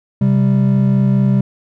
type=tone pair together; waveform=triangle; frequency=131.6 / 196.1 Hz; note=C3 / G3; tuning=+10 / +1 cents; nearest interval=perfect fifth; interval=691 cents; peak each=-11 dBFS; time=0.21-1.41 s; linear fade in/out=5 ms; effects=none